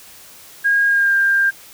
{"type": "tone with pitch glide", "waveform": "sine", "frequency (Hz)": [1630, 1594.6], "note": ["G#6", "G6"], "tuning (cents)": [-33, 29], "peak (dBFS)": -12, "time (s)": [0.64, 1.51], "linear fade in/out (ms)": 20, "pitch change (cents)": -38, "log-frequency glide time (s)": [0.87, 1.15], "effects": ["white hiss -42 dBFS RMS until 1.73 s"]}